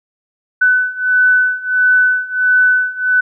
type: beating tone pair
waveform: sine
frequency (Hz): 1500 / 1501.5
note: F#6 / F#6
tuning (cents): +23 / +25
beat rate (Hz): 1.5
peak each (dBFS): -14 / -12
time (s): 0.61-3.21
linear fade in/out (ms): 10
effects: none